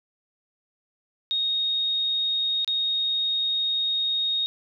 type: tone with dropouts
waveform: sine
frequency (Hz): 3729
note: A#7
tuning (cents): 0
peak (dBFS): -22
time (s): 1.31-4.46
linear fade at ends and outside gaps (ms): 0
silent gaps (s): 2.646-2.677
effects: none